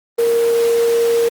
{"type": "tone in noise", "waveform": "sine", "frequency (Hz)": 466.2, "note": "A#4", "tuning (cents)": 0, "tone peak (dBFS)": -11, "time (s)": [0.18, 1.29], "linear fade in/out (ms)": 10, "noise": "pink", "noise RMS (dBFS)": -27, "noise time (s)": [0.18, 1.29], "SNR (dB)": 13, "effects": ["high-pass 300 Hz 12 dB/octave", "Opus 24 kbps"]}